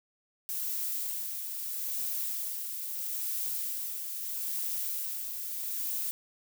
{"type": "noise with tremolo", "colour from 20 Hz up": "violet", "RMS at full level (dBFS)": -33, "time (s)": [0.49, 6.11], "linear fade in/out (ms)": 0, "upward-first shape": "sine", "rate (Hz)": 0.77, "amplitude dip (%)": 40, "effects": []}